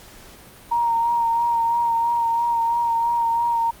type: tone with vibrato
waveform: sine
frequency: 932.3 Hz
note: A#5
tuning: in tune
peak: -17 dBFS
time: 0.71-3.71 s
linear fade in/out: 10 ms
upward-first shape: sine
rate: 3 Hz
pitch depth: 24 cents each way
effects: pink hiss -45 dBFS RMS until 3.8 s + Opus 48 kbps